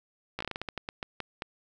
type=slowing click train; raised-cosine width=0.3 ms; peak=-18 dBFS; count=14; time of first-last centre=0.39-1.421 s; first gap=15 ms; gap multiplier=1.25; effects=none